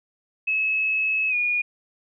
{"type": "tone with pitch glide", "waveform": "sine", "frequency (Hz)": [2584, 2442], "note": ["E7", "D#7"], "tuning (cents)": [-35, -33], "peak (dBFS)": -20, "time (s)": [0.47, 1.62], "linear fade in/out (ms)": 10, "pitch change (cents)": -98, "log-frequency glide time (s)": [1.29, 1.35], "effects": []}